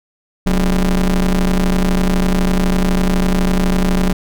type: ring-modulated tone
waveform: 40% pulse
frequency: 80 Hz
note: D#2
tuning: 49 cents sharp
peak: -8 dBFS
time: 0.46-4.13 s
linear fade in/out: 5 ms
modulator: 104 Hz
effects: none